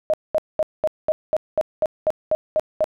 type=tone bursts; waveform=sine; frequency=622.3 Hz; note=D#5; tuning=in tune; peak=-15 dBFS; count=12; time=0.1-2.842 s; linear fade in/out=0 ms; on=36 ms; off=210 ms; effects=none